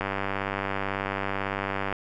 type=click train; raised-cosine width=0.5 ms; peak=-13 dBFS; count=189; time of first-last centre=0.01-1.926 s; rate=98.1 Hz; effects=none